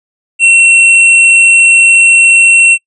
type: tone with hard clipping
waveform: sine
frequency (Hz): 2717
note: F7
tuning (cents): -48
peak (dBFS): -4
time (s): 0.39-2.78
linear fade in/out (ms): 50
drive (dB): 10
effects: noise-tail reverb RT60 0.1 s tail -21 dB re dry + resampled to 24000 Hz